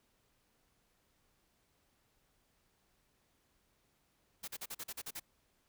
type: noise bursts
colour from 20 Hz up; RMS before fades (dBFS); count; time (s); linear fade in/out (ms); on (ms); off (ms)
white; -43; 9; 4.43-5.199; 10; 49; 41
effects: pink hiss -75 dBFS RMS until 5.68 s